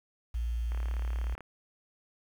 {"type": "tone", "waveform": "sine", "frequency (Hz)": 58.27, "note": "A#1", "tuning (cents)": 0, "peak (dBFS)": -29, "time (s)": [0.34, 1.35], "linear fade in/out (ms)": 10}
{"type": "click train", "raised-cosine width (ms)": 0.5, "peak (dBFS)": -30, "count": 26, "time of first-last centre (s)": [0.72, 1.407], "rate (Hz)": 36.4}
{"effects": ["9-bit"]}